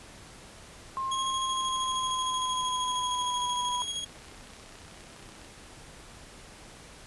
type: tone with pitch glide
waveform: sine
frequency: 1063 to 986.1 Hz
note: C6 to B5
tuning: +27 to -3 cents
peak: -29 dBFS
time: 0.97-3.82 s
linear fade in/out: 0 ms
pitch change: -130 cents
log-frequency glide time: 1.29-3.46 s
type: tone with tremolo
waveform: sawtooth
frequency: 3295 Hz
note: G#7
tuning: 14 cents flat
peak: -27 dBFS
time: 1.11-4.05 s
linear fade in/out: 10 ms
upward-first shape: square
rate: 13 Hz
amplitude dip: 40%
type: click train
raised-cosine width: 0.2 ms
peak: -34 dBFS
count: 75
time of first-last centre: 3.12-5.447 s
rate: 31.8 Hz
effects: pink hiss -49 dBFS RMS until 7.06 s + resampled to 24000 Hz